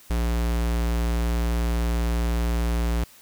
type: tone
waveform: square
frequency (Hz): 58.27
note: A#1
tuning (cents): 0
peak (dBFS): -22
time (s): 0.1-3.04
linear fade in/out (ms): 5
effects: white hiss -51 dBFS RMS until 3.21 s